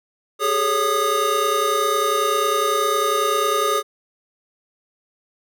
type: tone cluster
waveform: square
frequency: 397 / 427 / 556 / 1229 Hz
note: G4 / G#4 / C#5 / D#6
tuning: +22 / +48 / +5 / -22 cents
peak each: -27 / -24 / -27 / -21 dBFS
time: 0.39-3.83 s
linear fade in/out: 50 ms
effects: none